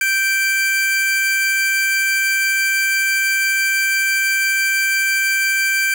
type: tone pair together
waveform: 45% pulse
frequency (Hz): 1564 / 2343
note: G6 / D7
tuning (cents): -4 / -5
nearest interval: perfect fifth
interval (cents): 699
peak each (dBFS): -18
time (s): 0.01-5.94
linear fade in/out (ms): 2
effects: none